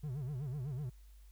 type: tone with vibrato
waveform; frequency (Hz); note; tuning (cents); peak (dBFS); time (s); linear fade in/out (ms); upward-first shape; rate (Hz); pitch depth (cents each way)
triangle; 136.4; C#3; -28; -35; 0.03-0.9; 10; sine; 8; 200
effects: added 50 Hz sine -54 dBFS peak until 1.31 s + white hiss -71 dBFS RMS until 1.31 s